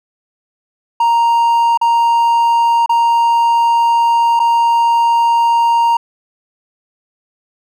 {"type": "tone with dropouts", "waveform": "triangle", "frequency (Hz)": 932.3, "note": "A#5", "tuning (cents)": 0, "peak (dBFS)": -7, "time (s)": [1, 5.97], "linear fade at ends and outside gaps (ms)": 5, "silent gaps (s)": [[1.775, 1.813], [2.861, 2.893], [4.394, 4.399]], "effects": []}